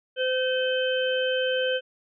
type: harmonic tone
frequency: 514 Hz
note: C5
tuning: 31 cents flat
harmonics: 1 / 3 / 5 / 6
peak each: -24 / -30 / -36 / -30 dBFS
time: 0.16-1.81 s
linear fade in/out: 50 ms
effects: none